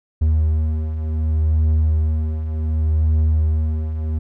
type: beating tone pair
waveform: triangle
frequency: 77.5 / 78.17 Hz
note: D#2 / D#2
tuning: -6 / +9 cents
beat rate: 0.67 Hz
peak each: -21 / -14 dBFS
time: 0.21-4.19 s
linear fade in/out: 10 ms
effects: none